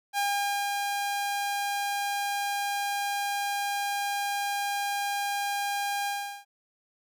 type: tone with ADSR envelope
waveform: sawtooth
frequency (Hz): 807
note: G#5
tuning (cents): -50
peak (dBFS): -21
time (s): 0.13-6.45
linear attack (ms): 49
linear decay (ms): 510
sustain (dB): -3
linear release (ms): 380
effects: none